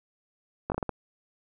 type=slowing click train; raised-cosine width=1 ms; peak=-15 dBFS; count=6; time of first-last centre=0.7-0.893 s; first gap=19 ms; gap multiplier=1.36; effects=none